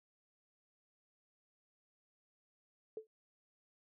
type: tone with exponential decay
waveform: sine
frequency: 437.7 Hz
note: A4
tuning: 9 cents flat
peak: -37 dBFS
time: 2.97-3.07 s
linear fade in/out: 2 ms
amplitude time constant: 21 ms
effects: none